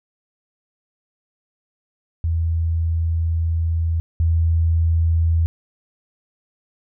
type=tone pair in turn; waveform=sine; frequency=82.41 / 82.41 Hz; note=E2 / E2; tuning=0 / 0 cents; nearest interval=unison; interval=0 cents; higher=neither; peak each=-17 / -14 dBFS; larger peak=second; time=2.24-4 / 4.2-5.46 s; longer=first; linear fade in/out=0 ms; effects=none